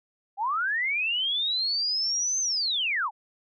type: linear two-way sweep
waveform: sine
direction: up then down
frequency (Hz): 755 to 6310 to 755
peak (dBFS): -24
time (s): 0.37-3.11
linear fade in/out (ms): 50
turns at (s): 2.4
effects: none